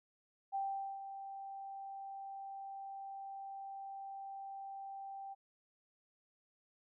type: tone with ADSR envelope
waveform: sine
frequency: 784 Hz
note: G5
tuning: in tune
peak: -34 dBFS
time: 0.52-5.35 s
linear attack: 31 ms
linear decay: 440 ms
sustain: -10 dB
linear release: 25 ms
effects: none